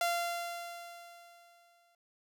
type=tone with exponential decay; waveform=sawtooth; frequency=690 Hz; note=F5; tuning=21 cents flat; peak=-24 dBFS; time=0.01-1.95 s; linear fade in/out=2 ms; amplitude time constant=420 ms; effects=none